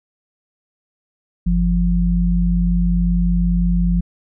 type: tone pair together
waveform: sine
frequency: 48.91 / 174.3 Hz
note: G1 / F3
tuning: -3 / -3 cents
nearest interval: octave + minor seventh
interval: 2200 cents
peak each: -16 dBFS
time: 1.46-4.01 s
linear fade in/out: 10 ms
effects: none